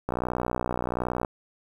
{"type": "click train", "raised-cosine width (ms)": 1, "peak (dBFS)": -13, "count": 72, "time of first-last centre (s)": [0.09, 1.248], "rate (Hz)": 61.3, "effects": ["8-bit"]}